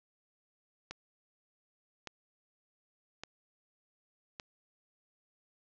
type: click train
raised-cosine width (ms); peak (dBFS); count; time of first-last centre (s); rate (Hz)
0.2; -24; 4; 0.91-4.398; 0.86
effects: resampled to 16000 Hz + 10-bit